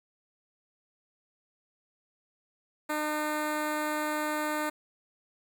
10% pulse tone with notch filter, 303.2 Hz, D#4, 45 cents flat, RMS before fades -31 dBFS, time 2.89-4.7 s, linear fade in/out 10 ms, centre 5200 Hz, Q 1.4, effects 10-bit

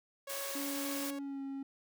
sawtooth tone with tremolo, 554 Hz, C#5, 1 cent flat, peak -38 dBFS, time 0.27-1.19 s, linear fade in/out 5 ms, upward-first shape sine, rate 1.9 Hz, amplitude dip 30%
white high-pass noise, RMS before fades -41 dBFS, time 0.29-1.11 s, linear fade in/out 10 ms, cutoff 350 Hz, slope 24 dB/octave
triangle tone with pitch glide, 282.4 to 273.1 Hz, C#4 to C#4, +32 to -26 cents, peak -36 dBFS, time 0.55-1.63 s, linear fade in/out 5 ms, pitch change -58 cents, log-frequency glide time 1.13-1.42 s
effects none

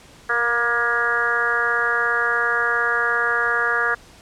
harmonic tone with a mistuned harmonic, 237.2 Hz, A#3, 30 cents sharp, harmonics 2 / 3 / 4 / 5 / 6 / 7 / 8, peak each -28 / -31 / -32 / -25 / -23 / -21 / -31 dBFS, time 0.29-3.95 s, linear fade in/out 10 ms, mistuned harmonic 2, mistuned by -17 cents, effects pink hiss -47 dBFS RMS until 4.21 s + low-pass 9000 Hz 12 dB/octave

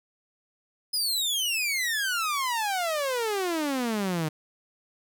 sawtooth exponential sweep, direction down, 5100 to 150.8 Hz, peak -22 dBFS, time 0.93-4.29 s, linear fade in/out 10 ms, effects none

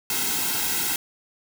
white noise with comb filter, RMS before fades -25 dBFS, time 0.1-0.96 s, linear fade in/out 2 ms, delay 1.7 ms, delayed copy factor -0.9, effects none

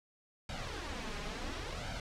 pink noise with flanger, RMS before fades -40 dBFS, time 0.49-2 s, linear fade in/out 2 ms, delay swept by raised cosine 1.3 to 4.9 ms, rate 0.71 Hz, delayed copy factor +0.7, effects low-pass 5000 Hz 12 dB/octave

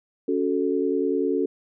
sine chord, F# minor, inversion second, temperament equal with one note detuned, 279.3 / 370 / 440 Hz, C#4 / F#4 / A4, +13 / 0 / 0 cents, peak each -25 dBFS, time 0.28-1.46 s, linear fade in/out 5 ms, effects none

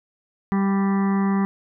harmonic tone with a mistuned harmonic, 196.1 Hz, G3, 1 cent sharp, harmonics 1 / 2 / 4 / 5 / 6 / 7 / 8 / 9 / 10, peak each -18 / -30 / -33 / -33 / -33 / -46 / -45 / -41 / -39 dBFS, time 0.52-1.45 s, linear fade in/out 0 ms, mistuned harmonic 5, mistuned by +15 cents, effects none

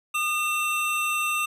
square tone pair together, 1218 / 2694 Hz, D#6 / E7, -37 / +37 cents, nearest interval octave + major second, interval 1374 cents, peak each -28 / -26 dBFS, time 0.14-1.46 s, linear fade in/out 10 ms, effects resampled to 32000 Hz

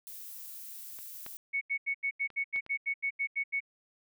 violet noise, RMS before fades -45 dBFS, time 0.07-1.37 s, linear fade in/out 0 ms
clicks, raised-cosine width 0.3 ms, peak -35 / -27 / -36 / -30 / -33 dBFS, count 5, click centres 0.988 / 1.264 / 2.303 / 2.561 / 2.664 s
sine tone bursts, 2217 Hz, C#7, in tune, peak -28 dBFS, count 13, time 1.53-3.605 s, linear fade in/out 20 ms, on 83 ms, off 83 ms
effects none

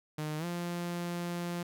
sawtooth tone with pitch glide, 153 to 173.73 Hz, D#3 to F3, -29 to -9 cents, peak -30 dBFS, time 0.18-1.63 s, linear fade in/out 5 ms, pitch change +220 cents, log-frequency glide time 0.38-0.45 s, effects none

